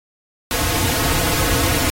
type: noise with comb filter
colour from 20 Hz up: pink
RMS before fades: -19 dBFS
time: 0.51-1.9 s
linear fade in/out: 0 ms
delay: 5.1 ms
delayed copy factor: -1
effects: AAC 48 kbps